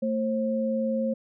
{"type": "tone pair together", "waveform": "sine", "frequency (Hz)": [224.5, 534], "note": ["A3", "C5"], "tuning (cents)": [35, 35], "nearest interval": "octave + minor third", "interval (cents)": 1500, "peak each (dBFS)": [-26, -27], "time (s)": [0.02, 1.14], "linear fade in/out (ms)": 10, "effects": []}